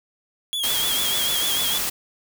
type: tone with vibrato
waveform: 45% pulse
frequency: 3322 Hz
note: G#7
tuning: in tune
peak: -23 dBFS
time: 0.53-1.78 s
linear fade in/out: 0 ms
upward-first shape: triangle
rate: 6.7 Hz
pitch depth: 82 cents each way
type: noise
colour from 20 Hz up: white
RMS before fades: -25 dBFS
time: 0.63-1.9 s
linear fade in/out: 10 ms
effects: none